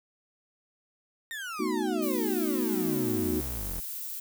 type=exponential sweep; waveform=35% pulse; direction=down; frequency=1864.7 to 38.89 Hz; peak=-33 dBFS; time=1.31-3.8 s; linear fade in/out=0 ms
type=chord; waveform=sine; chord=B dominant seventh; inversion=third; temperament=equal; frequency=220 / 246.9 / 311.1 / 370 Hz; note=A3 / B3 / D#4 / F#4; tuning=0 / 0 / 0 / 0 cents; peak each=-34 / -34 / -31 / -31 dBFS; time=1.59-3.41 s; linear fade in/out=10 ms
type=noise; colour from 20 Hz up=violet; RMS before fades=-37 dBFS; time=2.02-4.2 s; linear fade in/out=5 ms
effects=none